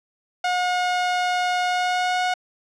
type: tone with pitch glide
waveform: sawtooth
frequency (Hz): 722 to 729.5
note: F#5 to F#5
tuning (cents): -43 to -25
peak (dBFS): -16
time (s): 0.44-2.34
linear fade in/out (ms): 5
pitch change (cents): +18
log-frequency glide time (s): 1.64-2.23
effects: low-pass 5000 Hz 12 dB/octave